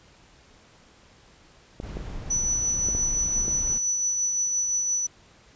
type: clicks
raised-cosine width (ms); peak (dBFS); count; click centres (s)
2; -20; 5; 1.801 / 1.97 / 2.887 / 2.95 / 3.481
type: noise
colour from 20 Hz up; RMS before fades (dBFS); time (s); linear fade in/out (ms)
brown; -34; 1.82-3.79; 20
type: tone with tremolo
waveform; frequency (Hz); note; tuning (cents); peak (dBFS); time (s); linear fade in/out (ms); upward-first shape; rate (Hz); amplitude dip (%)
sine; 5950; F#8; +9; -21; 2.3-5.07; 10; triangle; 5.8; 35
effects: pink hiss -55 dBFS RMS until 5.55 s + resampled to 16000 Hz